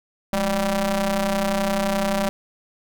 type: ring-modulated tone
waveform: sawtooth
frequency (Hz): 192.6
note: G3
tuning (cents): -30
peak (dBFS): -13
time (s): 0.33-2.29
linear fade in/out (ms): 0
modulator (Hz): 401
effects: none